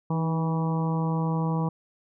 harmonic tone with a mistuned harmonic, 162.5 Hz, E3, 24 cents flat, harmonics 1 / 2 / 3 / 4 / 5 / 6 / 7, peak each -24 / -35 / -35 / -42 / -37 / -35 / -40 dBFS, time 0.1-1.69 s, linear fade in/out 5 ms, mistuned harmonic 2, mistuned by -48 cents, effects none

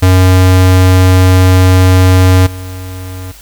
square tone with level steps, 92.5 Hz, F#2, in tune, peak -4 / -22 dBFS, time 0.02-3.32 s, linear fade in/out 10 ms, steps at 2.46 s, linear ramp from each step 10 ms, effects added 50 Hz sine -37 dBFS peak until 3.41 s + white hiss -37 dBFS RMS until 3.41 s

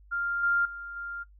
sine tone with level steps, 1396.9 Hz, F6, in tune, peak -27 / -22 / -37 / -34 dBFS, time 0.11-1.24 s, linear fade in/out 20 ms, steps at 0.43 / 0.65 / 0.96 s, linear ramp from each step 5 ms, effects noise-tail reverb RT60 0.1 s tail -18 dB re dry + added 50 Hz sine -52 dBFS peak until 1.39 s

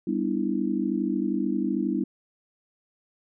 sine chord, E minor seventh, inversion first, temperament just, 197.78 / 247.2 / 296.7 / 329.6 Hz, G3 / B3 / D4 / E4, +16 / +2 / +18 / 0 cents, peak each -29 dBFS, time 0.07-2.04 s, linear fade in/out 5 ms, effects none

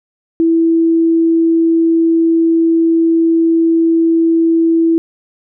sine tone, 329.6 Hz, E4, in tune, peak -8 dBFS, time 0.4-4.98 s, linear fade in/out 0 ms, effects none

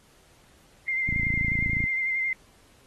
sine tone with vibrato, 2093 Hz, C7, in tune, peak -24 dBFS, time 0.88-2.33 s, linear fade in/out 2 ms, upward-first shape triangle, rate 11 Hz, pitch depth 34 cents each way
click train, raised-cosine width 5 ms, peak -17 dBFS, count 22, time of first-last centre 1.09-1.84 s, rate 28 Hz
effects pink hiss -59 dBFS RMS until 2.86 s + AAC 32 kbps

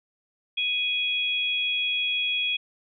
sine tone pair together, 2490 / 3324 Hz, D#7 / G#7, +1 / +1 cents, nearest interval perfect fourth, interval 500 cents, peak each -26 dBFS, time 0.57-2.57 s, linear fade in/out 10 ms, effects none

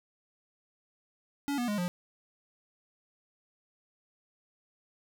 square tone with pitch steps, 283.5 / 242.6 / 207.5 / 177.57 Hz, C#4 / B3 / G#3 / F3, +39 / -31 / -1 / +29 cents, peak -30 dBFS, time 1.48-1.88 s, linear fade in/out 0 ms, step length 100 ms, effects none

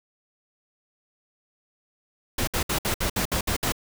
pink noise bursts, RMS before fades -25 dBFS, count 9, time 2.38-3.722 s, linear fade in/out 5 ms, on 94 ms, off 62 ms, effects none

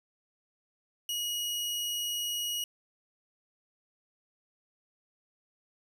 sawtooth tone, 2900 Hz, F#7, 35 cents flat, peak -28 dBFS, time 1.09-2.64 s, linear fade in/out 2 ms, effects none

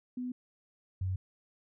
sine tone pair in turn, 249.6 / 93.49 Hz, B3 / F#2, +19 / +18 cents, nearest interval octave + perfect fourth, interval 1701 cents, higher first, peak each -34 / -30 dBFS, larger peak second, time 0.17-0.32 / 1.01-1.16 s, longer neither, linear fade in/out 5 ms, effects none

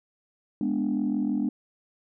sine chord, G# diminished, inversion none, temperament equal, 207.7 / 246.9 / 293.7 Hz, G#3 / B3 / D4, 0 / 0 / 0 cents, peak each -27 dBFS, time 0.61-1.49 s, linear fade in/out 2 ms, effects tanh soft clip ceiling -18 dBFS

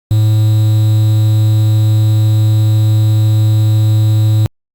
triangle tone with quantisation, 108 Hz, A2, 32 cents flat, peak -5 dBFS, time 0.11-4.46 s, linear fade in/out 0 ms, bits 5, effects Opus 48 kbps

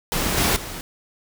pink noise with level steps, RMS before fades -23 / -19 / -33 dBFS, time 0.12-0.81 s, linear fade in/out 0 ms, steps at 0.37 / 0.56 s, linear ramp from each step 5 ms, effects none

